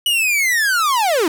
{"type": "linear sweep", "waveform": "45% pulse", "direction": "down", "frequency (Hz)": [2960, 293.7], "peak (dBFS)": -14, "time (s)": [0.06, 1.28], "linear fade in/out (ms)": 2, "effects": []}